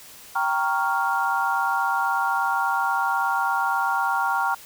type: chord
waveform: sine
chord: G half-diminished seventh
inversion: none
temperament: equal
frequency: 784 / 932.3 / 1108.7 / 1396.9 Hz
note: G5 / Bb5 / Db6 / F6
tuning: 0 / 0 / 0 / 0 cents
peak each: -26 / -25 / -28 / -25 dBFS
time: 0.35-4.55 s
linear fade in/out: 10 ms
effects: white hiss -45 dBFS RMS until 4.65 s